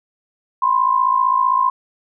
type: tone pair together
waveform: sine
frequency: 1000 / 1055.5 Hz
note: B5 / C6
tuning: +21 / +15 cents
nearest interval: minor second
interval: 94 cents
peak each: -17 / -15 dBFS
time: 0.62-1.7 s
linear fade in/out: 5 ms
effects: none